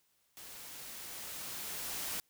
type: noise with level ramp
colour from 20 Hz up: white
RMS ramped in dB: -50 to -38 dBFS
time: 0.37-2.2 s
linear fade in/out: 0 ms
effects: white hiss -74 dBFS RMS until 2.29 s